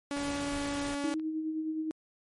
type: tone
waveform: sawtooth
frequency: 284.3 Hz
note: C#4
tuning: 44 cents sharp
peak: -28 dBFS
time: 0.11-1.14 s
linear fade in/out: 0 ms
type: noise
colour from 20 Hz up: pink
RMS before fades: -41 dBFS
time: 0.16-0.95 s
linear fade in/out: 5 ms
type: tone with tremolo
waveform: sine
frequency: 314.7 Hz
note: D#4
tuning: 20 cents sharp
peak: -29 dBFS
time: 1.04-1.91 s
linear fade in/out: 0 ms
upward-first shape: sine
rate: 9.6 Hz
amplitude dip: 40%
type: click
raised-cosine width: 0.3 ms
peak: -37 dBFS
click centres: 1.197 s
effects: MP3 48 kbps